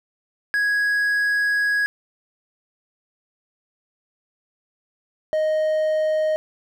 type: tone pair in turn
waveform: triangle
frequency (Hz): 1661.2 / 622.2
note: G#6 / D#5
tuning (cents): 0 / 0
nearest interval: octave + perfect fourth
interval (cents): 1700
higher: first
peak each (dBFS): -16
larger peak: neither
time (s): 0.54-1.86 / 5.33-6.36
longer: first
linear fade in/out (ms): 0
effects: none